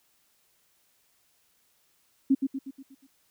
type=tone with echo; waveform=sine; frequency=270 Hz; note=C#4; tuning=45 cents flat; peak=-17 dBFS; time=2.3-2.35 s; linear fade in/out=10 ms; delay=120 ms; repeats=6; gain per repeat=-6 dB; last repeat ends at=3.07 s; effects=white hiss -68 dBFS RMS until 3.3 s